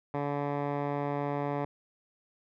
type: tone with low-pass filter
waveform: 10% pulse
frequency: 143.7 Hz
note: D3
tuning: 37 cents flat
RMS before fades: -32 dBFS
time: 0.14-1.65 s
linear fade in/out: 2 ms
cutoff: 1300 Hz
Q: 1.2
effects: none